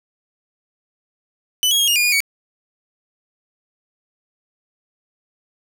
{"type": "tone with pitch steps", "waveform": "sawtooth", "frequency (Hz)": [2995, 3303, 3255, 2844, 2425, 2444, 2251], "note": ["F#7", "G#7", "G#7", "F7", "D#7", "D#7", "C#7"], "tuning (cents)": [20, -10, -36, 31, -45, -32, 26], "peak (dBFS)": -11, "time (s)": [1.63, 2.204], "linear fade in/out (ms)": 0, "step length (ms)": 82, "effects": []}